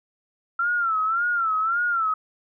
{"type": "tone with vibrato", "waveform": "sine", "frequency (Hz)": 1354, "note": "E6", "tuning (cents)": 46, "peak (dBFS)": -20, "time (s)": [0.59, 2.14], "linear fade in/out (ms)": 5, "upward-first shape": "sine", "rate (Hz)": 1.8, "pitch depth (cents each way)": 110, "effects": []}